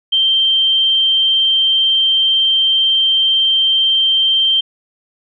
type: tone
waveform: sine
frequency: 3141 Hz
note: G7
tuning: 3 cents sharp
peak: -10 dBFS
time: 0.12-4.61 s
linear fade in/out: 10 ms
effects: none